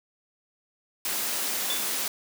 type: high-pass noise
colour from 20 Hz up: white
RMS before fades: -29 dBFS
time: 1.05-2.08 s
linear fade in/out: 2 ms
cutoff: 170 Hz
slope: 48 dB/octave
type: tone with exponential decay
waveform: triangle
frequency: 3488 Hz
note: A7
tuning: 16 cents flat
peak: -24 dBFS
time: 1.7-1.91 s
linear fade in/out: 2 ms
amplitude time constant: 45 ms
effects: none